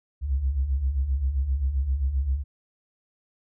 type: beating tone pair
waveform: sine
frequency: 62 / 69.6 Hz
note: B1 / C#2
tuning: +7 / +8 cents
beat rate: 7.6 Hz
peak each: -28 / -22 dBFS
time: 0.21-2.44 s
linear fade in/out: 50 ms
effects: tanh soft clip ceiling -16 dBFS